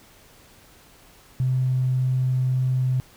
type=tone; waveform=triangle; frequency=128.7 Hz; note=C3; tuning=28 cents flat; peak=-15 dBFS; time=1.4-3 s; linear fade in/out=0 ms; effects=tanh soft clip ceiling -17 dBFS + pink hiss -52 dBFS RMS until 3.16 s